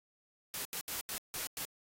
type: noise bursts at uneven times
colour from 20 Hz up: white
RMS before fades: -39 dBFS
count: 6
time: 0.54-0.65 / 0.73-0.81 / 0.88-1.01 / 1.09-1.18 / 1.34-1.47 / 1.57-1.65 s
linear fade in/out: 0 ms
effects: AAC 48 kbps

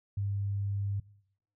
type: tone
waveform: sine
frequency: 100 Hz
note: G2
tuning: 35 cents sharp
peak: -29 dBFS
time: 0.17-1 s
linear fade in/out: 5 ms
effects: noise-tail reverb RT60 0.7 s tail -22 dB re dry

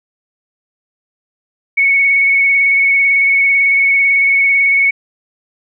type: tone with vibrato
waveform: sine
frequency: 2217 Hz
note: C#7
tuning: in tune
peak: -8 dBFS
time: 1.77-4.91 s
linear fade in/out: 10 ms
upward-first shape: square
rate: 18 Hz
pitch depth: 14 cents each way
effects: none

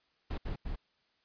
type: noise bursts at uneven times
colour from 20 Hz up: brown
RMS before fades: -36 dBFS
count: 3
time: 0.3-0.38 / 0.45-0.56 / 0.65-0.76 s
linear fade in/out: 10 ms
effects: white hiss -73 dBFS RMS until 1.24 s + resampled to 11025 Hz

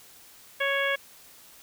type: harmonic tone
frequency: 554.4 Hz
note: C#5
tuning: in tune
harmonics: 1 / 2 / 3 / 4 / 5 / 6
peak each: -29 / -34 / -28 / -30 / -36 / -35 dBFS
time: 0.6-0.96 s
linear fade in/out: 10 ms
effects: white hiss -52 dBFS RMS until 1.62 s

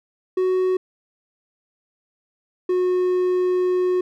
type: tone pair in turn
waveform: triangle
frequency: 371 / 364.2 Hz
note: F#4 / F#4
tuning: +5 / -27 cents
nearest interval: unison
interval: 32 cents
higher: first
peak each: -15 dBFS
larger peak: neither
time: 0.37-0.77 / 2.69-4.01 s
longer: second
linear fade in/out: 5 ms
effects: none

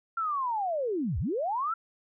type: linear two-way sweep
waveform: sine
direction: down then up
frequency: 1376 to 58.27 to 1376 Hz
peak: -27 dBFS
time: 0.17-1.74 s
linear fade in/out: 5 ms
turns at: 1.19 s
effects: none

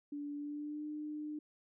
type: tone with pitch glide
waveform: sine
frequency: 289.9 to 301.3 Hz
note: D4 to D4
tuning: -22 to +44 cents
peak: -39 dBFS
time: 0.12-1.39 s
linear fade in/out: 5 ms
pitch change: +66 cents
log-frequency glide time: 0.36-0.86 s
effects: none

